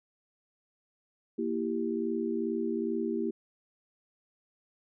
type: chord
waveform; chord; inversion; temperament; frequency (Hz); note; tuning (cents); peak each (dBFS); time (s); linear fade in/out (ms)
sine; E diminished; second; equal; 233.1 / 329.6 / 392; Bb3 / E4 / G4; 0 / 0 / 0; -33; 1.38-3.31; 10
effects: none